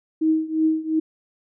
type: tone with tremolo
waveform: sine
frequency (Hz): 316.5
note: D#4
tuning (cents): +30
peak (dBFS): -14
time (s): 0.21-1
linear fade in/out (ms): 10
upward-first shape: triangle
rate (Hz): 2.8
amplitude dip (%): 90
effects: none